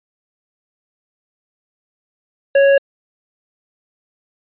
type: tone with tanh clipping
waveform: sine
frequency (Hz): 554.4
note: C#5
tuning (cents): 0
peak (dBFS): -10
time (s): 2.55-2.78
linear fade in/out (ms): 5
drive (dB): 13
effects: resampled to 8000 Hz